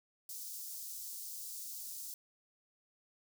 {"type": "high-pass noise", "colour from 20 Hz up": "white", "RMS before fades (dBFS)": -45, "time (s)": [0.29, 2.14], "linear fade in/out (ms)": 2, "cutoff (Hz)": 5000, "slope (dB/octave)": 24, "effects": []}